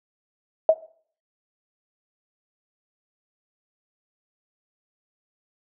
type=tone with exponential decay; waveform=sine; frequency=640 Hz; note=D#5; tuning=49 cents sharp; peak=-7 dBFS; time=0.69-0.78 s; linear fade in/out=2 ms; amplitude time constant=18 ms; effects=noise-tail reverb RT60 0.5 s tail -17 dB re dry